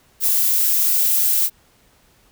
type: noise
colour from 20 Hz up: violet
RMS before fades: -17 dBFS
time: 0.2-1.5 s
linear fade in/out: 50 ms
effects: pink hiss -56 dBFS RMS until 2.31 s